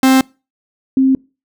45% pulse / sine tone pair in turn, 263.1 / 264.9 Hz, C4 / C4, +10 / +22 cents, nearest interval unison, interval 12 cents, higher second, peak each -7 / -8 dBFS, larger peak first, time 0.03-0.21 / 0.97-1.15 s, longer neither, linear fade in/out 2 ms, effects noise-tail reverb RT60 0.3 s tail -25 dB re dry

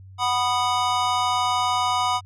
square chord, B major, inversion second, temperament just, 740.8 / 987.8 / 1234.7 Hz, F#5 / B5 / D#6, +2 / 0 / -14 cents, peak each -26 / -24 / -26 dBFS, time 0.18-2.21 s, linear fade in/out 50 ms, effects added 95 Hz sine -41 dBFS peak until 2.25 s + low-pass 7000 Hz 12 dB/octave

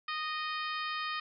harmonic tone, 619 Hz, D#5, 9 cents flat, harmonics 2 / 3 / 4 / 5 / 6 / 7 / 8, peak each -36 / -40 / -42 / -44 / -46 / -47 / -48 dBFS, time 0.08-1.2 s, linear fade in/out 5 ms, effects none

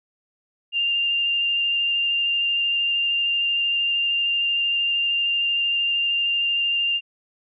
sine tone with vibrato, 2794 Hz, F7, in tune, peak -19 dBFS, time 0.72-7.01 s, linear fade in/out 50 ms, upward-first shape square, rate 13 Hz, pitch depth 8 cents each way, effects none

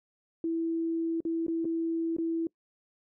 sine tone with dropouts, 329.6 Hz, E4, in tune, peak -27 dBFS, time 0.44-2.47 s, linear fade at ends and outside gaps 2 ms, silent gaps 1.205-1.251 / 1.466-1.481 / 1.646-1.652 / 2.166-2.184 s, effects noise-tail reverb RT60 0.1 s tail -24 dB re dry

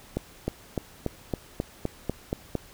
accelerating click train, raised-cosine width 2 ms, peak -13 dBFS, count 10, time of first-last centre 0.17-2.553 s, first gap 310 ms, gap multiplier 0.96, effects pink hiss -51 dBFS RMS until 2.73 s

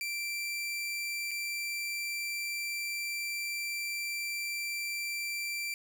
sawtooth tone with dropouts, 2349 Hz, D7, in tune, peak -30 dBFS, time 0.01-5.74 s, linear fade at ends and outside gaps 1 ms, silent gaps 1.31-1.314 s, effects 11-bit

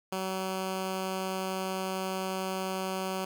10% pulse tone, 188.9 Hz, F#3, 36 cents sharp, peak -23 dBFS, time 0.12-3.25 s, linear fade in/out 5 ms, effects none

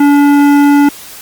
triangle tone with hard clipping, 286.7 Hz, D4, 42 cents flat, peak -6 dBFS, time 0-0.89 s, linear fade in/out 5 ms, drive 17 dB, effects white hiss -31 dBFS RMS until 1.21 s + Opus 32 kbps

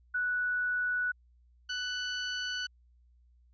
sine / 20% pulse tone pair in turn, 1477 / 1489 Hz, F#6 / F#6, -3 / +11 cents, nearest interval unison, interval 14 cents, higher second, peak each -28 dBFS, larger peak neither, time 0.14-1.12 / 1.69-2.67 s, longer neither, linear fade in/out 10 ms, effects added 60 Hz sine -60 dBFS peak until 3.53 s + resampled to 16000 Hz

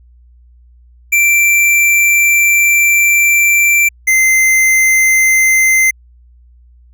square tone pair in turn, 2349 / 2075 Hz, D7 / C7, 0 / -15 cents, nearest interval major second, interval 215 cents, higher first, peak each -8 dBFS, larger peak neither, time 1.12-3.89 / 4.07-5.91 s, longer first, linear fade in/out 10 ms, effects added 60 Hz sine -41 dBFS peak until 6.93 s

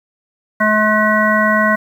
harmonic tone, 213.9 Hz, A3, 49 cents flat, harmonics 1 / 3 / 5 / 7 / 9, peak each -17 / -17 / -17 / -17 / -17 dBFS, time 0.6-1.76 s, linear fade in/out 10 ms, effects 7-bit

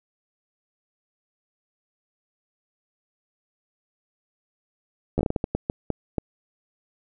slowing click train, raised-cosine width 2 ms, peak -10 dBFS, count 12, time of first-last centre 5.18-6.182 s, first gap 12 ms, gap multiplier 1.37, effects none

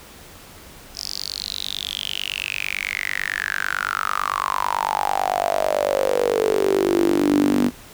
sawtooth tone with high-pass filter sweep, 49 Hz, G1, in tune, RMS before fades -22 dBFS, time 0.94-7.71 s, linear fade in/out 50 ms, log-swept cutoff 5200 to 250 Hz, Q 9, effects pink hiss -43 dBFS RMS until 7.93 s

